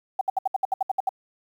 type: tone bursts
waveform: sine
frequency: 767 Hz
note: G5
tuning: 38 cents flat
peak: -19 dBFS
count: 11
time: 0.19-1.092 s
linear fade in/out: 5 ms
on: 22 ms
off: 66 ms
effects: 9-bit